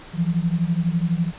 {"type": "beating tone pair", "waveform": "sine", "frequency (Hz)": [164.81, 176.81], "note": ["E3", "F3"], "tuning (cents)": [0, 22], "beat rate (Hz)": 12, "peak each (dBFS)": [-21, -22], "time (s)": [0.13, 1.32], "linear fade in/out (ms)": 50, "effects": ["pink hiss -42 dBFS RMS until 1.38 s", "resampled to 8000 Hz"]}